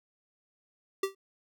square tone with exponential decay, 388.9 Hz, G4, 14 cents flat, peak -24 dBFS, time 1.03-1.15 s, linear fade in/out 5 ms, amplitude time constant 26 ms, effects none

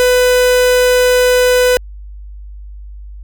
45% pulse tone, 498.8 Hz, B4, 17 cents sharp, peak -8 dBFS, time 0-1.77 s, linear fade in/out 0 ms, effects added 50 Hz sine -28 dBFS peak until 3.23 s

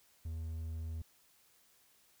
triangle tone, 80.8 Hz, E2, 34 cents flat, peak -36 dBFS, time 0.25-1.02 s, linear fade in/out 5 ms, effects white hiss -68 dBFS RMS until 2.2 s

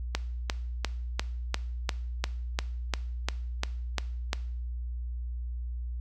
click train, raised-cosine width 0.2 ms, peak -10 dBFS, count 13, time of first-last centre 0.15-4.331 s, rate 2.87 Hz, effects noise-tail reverb RT60 0.6 s tail -18 dB re dry + added 60 Hz sine -32 dBFS peak until 6 s

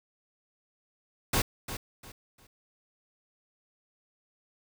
pink noise with echo, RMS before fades -26 dBFS, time 1.33-1.42 s, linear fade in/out 5 ms, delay 350 ms, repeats 3, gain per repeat -11 dB, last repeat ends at 2.47 s, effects none

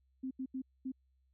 sine tone bursts at uneven times, 261.6 Hz, C4, in tune, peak -36 dBFS, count 4, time 0.23-0.31 / 0.39-0.46 / 0.54-0.62 / 0.85-0.92 s, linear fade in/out 10 ms, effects added 65 Hz sine -70 dBFS peak until 1.33 s

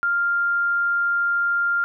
sine tone, 1396.9 Hz, F6, in tune, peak -18 dBFS, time 0.03-1.84 s, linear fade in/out 0 ms, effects none

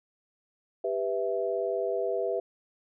sine chord, E minor, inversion first, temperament just, 395.6 / 494.4 / 659.3 Hz, G4 / B4 / E5, +16 / +2 / 0 cents, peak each -31 dBFS, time 0.84-2.4 s, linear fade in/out 5 ms, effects none

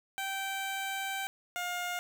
15% pulse tone pair in turn, 778 / 710.3 Hz, G5 / F5, -13 / +29 cents, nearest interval major second, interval 158 cents, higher first, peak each -27 / -27 dBFS, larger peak neither, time 0.18-1.27 / 1.56-1.99 s, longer first, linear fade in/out 0 ms, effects none

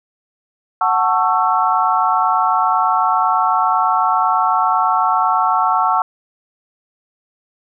sine chord, F# minor seventh, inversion none, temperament just, 740 / 888 / 1110 / 1332 Hz, F#5 / A5 / C#6 / E6, 0 / +16 / +2 / +18 cents, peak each -18 dBFS, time 0.81-6.02 s, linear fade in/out 2 ms, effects none

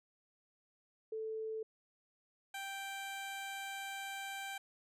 sine / 15% pulse tone pair in turn, 440 / 784 Hz, A4 / G5, 0 / 0 cents, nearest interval minor seventh, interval 1000 cents, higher second, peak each -38 / -35 dBFS, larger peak second, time 1.12-1.63 / 2.54-4.58 s, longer second, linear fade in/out 5 ms, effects resampled to 32000 Hz

